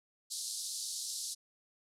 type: band-pass noise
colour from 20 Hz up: pink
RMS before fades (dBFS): -40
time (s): 0.3-1.35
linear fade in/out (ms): 20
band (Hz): 4000 to 11000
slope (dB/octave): 48
effects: none